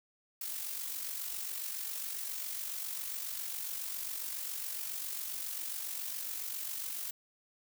blue noise with amplitude modulation, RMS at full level -37 dBFS, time 0.41-7.11 s, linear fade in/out 5 ms, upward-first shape sine, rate 47.3 Hz, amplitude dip 50%, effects none

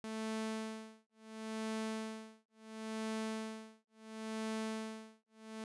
sawtooth tone with tremolo, 220 Hz, A3, in tune, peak -33 dBFS, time 0.04-5.64 s, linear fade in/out 0 ms, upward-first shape sine, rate 0.72 Hz, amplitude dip 100%, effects resampled to 24000 Hz

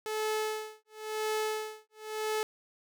sawtooth tone with tremolo, 432.1 Hz, A4, 31 cents flat, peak -25 dBFS, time 0.06-2.43 s, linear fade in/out 0 ms, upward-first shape sine, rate 0.96 Hz, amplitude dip 100%, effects none

